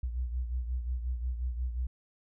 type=beating tone pair; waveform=sine; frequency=60.9 / 66.5 Hz; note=B1 / C2; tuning=-24 / +29 cents; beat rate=5.6 Hz; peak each=-31 / -39 dBFS; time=0.03-1.87 s; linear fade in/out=5 ms; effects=none